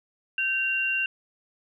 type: tone pair together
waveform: sine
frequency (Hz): 1550.1 / 2762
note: G6 / F7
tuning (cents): -20 / -20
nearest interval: minor seventh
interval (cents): 1000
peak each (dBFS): -30 / -24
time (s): 0.38-1.06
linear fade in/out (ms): 2
effects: none